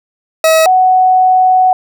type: tone pair in turn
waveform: 40% pulse / sine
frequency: 641 / 743.2 Hz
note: E5 / F#5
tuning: -49 / +7 cents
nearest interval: minor third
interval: 256 cents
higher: second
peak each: -5 dBFS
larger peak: neither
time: 0.44-0.66 / 0.66-1.73 s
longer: second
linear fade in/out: 2 ms
effects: none